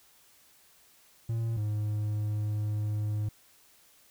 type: tone pair in turn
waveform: triangle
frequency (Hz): 114.2 / 105.6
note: A#2 / G#2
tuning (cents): -35 / +29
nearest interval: minor second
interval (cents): 136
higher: first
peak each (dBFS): -26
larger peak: neither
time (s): 1.29-1.57 / 1.57-3.29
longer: second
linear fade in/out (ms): 5
effects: white hiss -61 dBFS RMS until 4.1 s